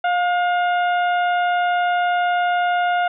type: harmonic tone with a mistuned harmonic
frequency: 708 Hz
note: F5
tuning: 23 cents sharp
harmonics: 1 / 2 / 3 / 4 / 5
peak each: -17 / -23 / -33 / -34 / -39 dBFS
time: 0.04-3.08 s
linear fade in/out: 5 ms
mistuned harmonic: 2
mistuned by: +22 cents
effects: none